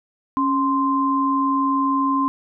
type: tone pair together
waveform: sine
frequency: 275.9 / 1043.4 Hz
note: C#4 / C6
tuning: -8 / -5 cents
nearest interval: octave + major seventh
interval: 2303 cents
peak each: -20 / -19 dBFS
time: 0.37-2.28 s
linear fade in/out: 0 ms
effects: none